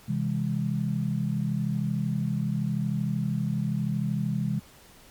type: chord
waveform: sine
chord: C augmented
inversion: none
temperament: just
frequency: 130.81 / 163.52 / 204.4 Hz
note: C3 / E3 / G#3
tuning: 0 / -14 / -27 cents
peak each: -29 dBFS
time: 0.08-4.6 s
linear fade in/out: 10 ms
effects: pink hiss -53 dBFS RMS until 5.1 s + MP3 96 kbps